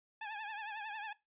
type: tone with vibrato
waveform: 20% pulse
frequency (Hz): 851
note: G#5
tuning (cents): +42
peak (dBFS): -36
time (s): 0.21-1.13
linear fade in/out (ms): 5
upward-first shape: triangle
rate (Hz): 11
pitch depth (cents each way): 100
effects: noise-tail reverb RT60 0.2 s tail -18 dB re dry + resampled to 8000 Hz